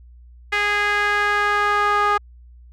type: tone with band-pass filter sweep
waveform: sawtooth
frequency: 412.3 Hz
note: G#4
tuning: 13 cents flat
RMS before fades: -19 dBFS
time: 0.52-2.18 s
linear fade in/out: 10 ms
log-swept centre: 2000 to 1200 Hz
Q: 2.7
effects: added 60 Hz sine -42 dBFS peak until 2.72 s